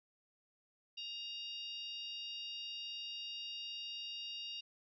harmonic tone with a mistuned harmonic, 939 Hz, A#5, 12 cents sharp, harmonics 3 / 4 / 5 / 6, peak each -44 / -49 / -52 / -55 dBFS, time 0.97-4.61 s, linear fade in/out 10 ms, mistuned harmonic 6, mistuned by -23 cents, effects none

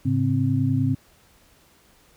sine tone cluster, 107.8 / 137.9 / 262.3 Hz, A2 / C#3 / C4, -35 / -9 / +4 cents, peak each -23 dBFS, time 0.05-0.95 s, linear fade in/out 10 ms, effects pink hiss -57 dBFS RMS until 2.16 s

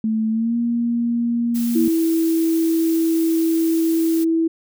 sine tone with pitch glide, 220 to 235.8 Hz, A3 to A#3, 0 to +20 cents, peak -17 dBFS, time 0.04-1.88 s, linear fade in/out 2 ms, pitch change +120 cents, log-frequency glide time 0.3-0.56 s
blue noise, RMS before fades -33 dBFS, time 1.54-4.25 s, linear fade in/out 20 ms
sine tone, 327.3 Hz, E4, 12 cents flat, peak -15 dBFS, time 1.75-4.48 s, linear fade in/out 10 ms
effects none

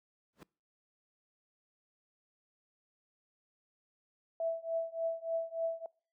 brown noise with exponential growth, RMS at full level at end -40 dBFS, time 0.33-0.43 s, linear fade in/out 1 ms, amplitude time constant 20 ms
sine tone with tremolo, 659.3 Hz, E5, in tune, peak -28 dBFS, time 4.4-5.86 s, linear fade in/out 2 ms, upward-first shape triangle, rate 3.4 Hz, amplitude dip 95%
effects noise-tail reverb RT60 0.4 s tail -25 dB re dry + high-pass 200 Hz 12 dB/octave

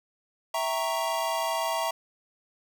square chord, E diminished seventh, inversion none, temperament equal, 659.3 / 784 / 932.3 / 1108.7 Hz, E5 / G5 / Bb5 / Db6, 0 / 0 / 0 / 0 cents, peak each -31 / -37 / -31 / -35 dBFS, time 0.54-1.91 s, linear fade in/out 5 ms, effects none

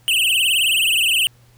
square tone with vibrato, 2858 Hz, F7, 39 cents sharp, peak -15 dBFS, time 0.08-1.27 s, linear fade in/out 0 ms, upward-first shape triangle, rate 19 Hz, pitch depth 200 cents each way, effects added 120 Hz sine -50 dBFS peak until 1.57 s + pink hiss -56 dBFS RMS until 1.57 s

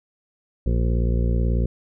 harmonic tone, 58.27 Hz, A#1, in tune, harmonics 1 / 2 / 3 / 4 / 6 / 7 / 8 / 9, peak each -19 / -25 / -29 / -31 / -35 / -36 / -37 / -38 dBFS, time 0.66-1.66 s, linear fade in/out 5 ms, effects none

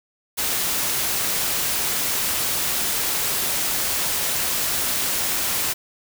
white noise, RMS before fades -23 dBFS, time 0.37-5.74 s, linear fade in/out 20 ms, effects none

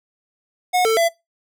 square tone with pitch steps, 727 / 445.5 / 672 Hz, F#5 / A4 / E5, -31 / +22 / +33 cents, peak -15 dBFS, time 0.73-1.09 s, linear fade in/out 20 ms, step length 120 ms, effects noise-tail reverb RT60 0.2 s tail -21 dB re dry

